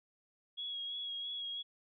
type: tone with vibrato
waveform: sine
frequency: 3322 Hz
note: G#7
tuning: in tune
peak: -38 dBFS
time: 0.57-1.63 s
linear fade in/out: 20 ms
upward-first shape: sine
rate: 3 Hz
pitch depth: 24 cents each way
effects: none